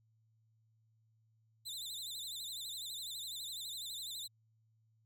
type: tone with vibrato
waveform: sawtooth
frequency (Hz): 3799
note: A#7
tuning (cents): +32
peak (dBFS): -39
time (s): 1.65-4.28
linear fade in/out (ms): 20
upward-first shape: sine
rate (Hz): 12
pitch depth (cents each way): 140
effects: added 111 Hz sine -70 dBFS peak until 5.05 s